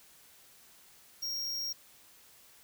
square tone, 5588 Hz, F8, in tune, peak -34 dBFS, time 1.22-1.73 s, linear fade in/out 10 ms, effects white hiss -59 dBFS RMS until 2.63 s

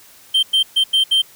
triangle tone bursts at uneven times, 3136 Hz, G7, in tune, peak -10 dBFS, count 5, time 0.34-0.43 / 0.53-0.63 / 0.76-0.84 / 0.93-1.04 / 1.11-1.22 s, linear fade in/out 10 ms, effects white hiss -46 dBFS RMS until 1.35 s

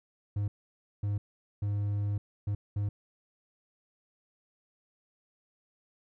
triangle tone bursts at uneven times, 102.3 Hz, G#2, 26 cents flat, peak -26 dBFS, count 5, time 0.36-0.48 / 1.03-1.18 / 1.62-2.18 / 2.47-2.55 / 2.76-2.89 s, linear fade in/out 5 ms, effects none

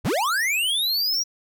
square linear sweep, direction up, 42.7 to 5760 Hz, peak -21 dBFS, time 0.04-1.24 s, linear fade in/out 20 ms, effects none

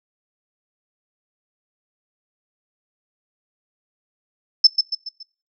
sine tone with echo, 5274 Hz, E8, in tune, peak -6 dBFS, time 4.64-4.67 s, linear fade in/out 5 ms, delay 140 ms, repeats 4, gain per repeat -7 dB, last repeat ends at 5.23 s, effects noise-tail reverb RT60 0.4 s tail -24 dB re dry

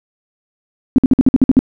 sine tone bursts, 260.4 Hz, C4, 8 cents flat, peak -4 dBFS, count 9, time 0.96-1.591 s, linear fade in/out 0 ms, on 23 ms, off 53 ms, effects none

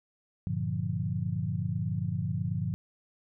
sine chord, G minor seventh, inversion none, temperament equal, 98 / 116.54 / 146.83 / 174.61 Hz, G2 / Bb2 / D3 / F3, 0 / 0 / 0 / 0 cents, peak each -34 dBFS, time 0.47-2.74 s, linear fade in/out 0 ms, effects none

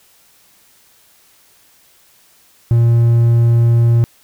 triangle tone, 117.2 Hz, A#2, 10 cents sharp, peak -6 dBFS, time 2.71-4.04 s, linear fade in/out 0 ms, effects white hiss -51 dBFS RMS until 4.23 s

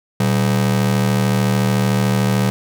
45% pulse ring-modulated tone, 155.56 Hz, D#3, in tune, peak -11 dBFS, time 0.2-2.5 s, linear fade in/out 0 ms, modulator 36.8 Hz, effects none

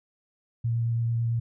sine tone with vibrato, 116.3 Hz, A#2, 4 cents flat, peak -23 dBFS, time 0.64-1.4 s, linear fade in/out 10 ms, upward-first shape sine, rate 9 Hz, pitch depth 11 cents each way, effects none

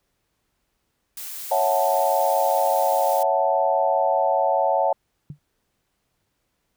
blue noise, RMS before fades -34 dBFS, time 1.17-3.23 s, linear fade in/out 2 ms
sine chord, F# minor seventh, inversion second, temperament equal, 554.4 / 659.3 / 740 / 880 Hz, C#5 / E5 / F#5 / A5, 0 / 0 / 0 / 0 cents, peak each -23 dBFS, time 1.51-4.93 s, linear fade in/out 5 ms
sine tone with exponential decay, 146.83 Hz, D3, in tune, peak -28 dBFS, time 5.3-5.39 s, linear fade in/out 2 ms, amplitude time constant 19 ms
effects pink hiss -73 dBFS RMS until 6.76 s

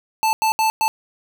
square tone bursts at uneven times, 880 Hz, A5, in tune, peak -16 dBFS, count 4, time 0.23-0.33 / 0.42-0.52 / 0.59-0.7 / 0.81-0.88 s, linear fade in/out 0 ms, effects none

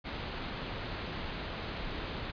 pink low-pass noise, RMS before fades -39 dBFS, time 0.04-2.32 s, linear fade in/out 20 ms, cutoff 4400 Hz, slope 48 dB/octave, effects resampled to 11025 Hz

